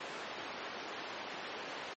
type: band-pass noise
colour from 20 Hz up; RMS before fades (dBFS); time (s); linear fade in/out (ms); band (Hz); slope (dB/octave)
pink; -44; 0-1.94; 10; 400 to 3400; 12
effects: MP3 32 kbps